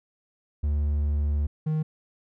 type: tone pair in turn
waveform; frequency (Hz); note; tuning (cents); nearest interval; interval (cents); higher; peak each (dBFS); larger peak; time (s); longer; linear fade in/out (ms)
triangle; 73.42 / 155.57; D2 / D#3; 0 / 0; octave + minor second; 1300; second; -20 / -21; first; 0.63-1.47 / 1.66-1.83; first; 10
effects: none